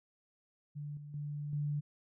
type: tone with level steps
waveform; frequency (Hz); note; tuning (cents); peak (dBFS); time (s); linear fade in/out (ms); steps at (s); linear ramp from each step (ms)
sine; 146.7; D3; -2; -39 / -45 / -37 / -32; 0.75-1.81; 20; 0.97 / 1.14 / 1.53; 2
effects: none